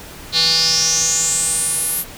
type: tone with band-pass filter sweep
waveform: square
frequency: 163 Hz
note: E3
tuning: 19 cents flat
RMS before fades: -17 dBFS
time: 0.32-2.05 s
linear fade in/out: 50 ms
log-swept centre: 4100 to 12000 Hz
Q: 7.7
effects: pink hiss -36 dBFS RMS until 2.17 s